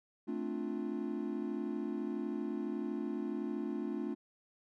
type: chord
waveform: triangle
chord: D minor seventh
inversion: second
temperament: equal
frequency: 220 / 261.6 / 293.7 / 349.2 Hz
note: A3 / C4 / D4 / F4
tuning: 0 / 0 / 0 / 0 cents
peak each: -38 / -40 / -38 / -39 dBFS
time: 0.27-4.15 s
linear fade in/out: 20 ms
effects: none